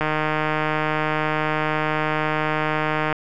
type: click train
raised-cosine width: 0.5 ms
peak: -7 dBFS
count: 481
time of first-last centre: 0.01-3.127 s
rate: 154 Hz
effects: none